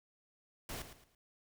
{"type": "noise with echo", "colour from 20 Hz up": "pink", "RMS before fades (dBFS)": -43, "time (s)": [0.69, 0.82], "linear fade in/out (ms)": 2, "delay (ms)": 110, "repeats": 3, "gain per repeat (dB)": -10, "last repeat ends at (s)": 1.15, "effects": []}